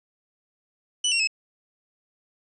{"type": "tone with pitch steps", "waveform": "25% pulse", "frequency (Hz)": [2974, 2738, 2589], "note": ["F#7", "F7", "E7"], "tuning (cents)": [8, -35, -32], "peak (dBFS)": -17, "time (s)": [1.04, 1.274], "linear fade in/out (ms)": 5, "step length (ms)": 78, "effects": ["resampled to 24000 Hz"]}